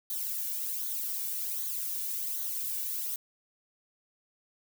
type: noise with flanger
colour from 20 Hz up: violet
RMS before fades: -34 dBFS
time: 0.1-3.16 s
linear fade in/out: 2 ms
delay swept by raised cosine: 0.38 to 1.58 ms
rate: 1.3 Hz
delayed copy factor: -0.6
effects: none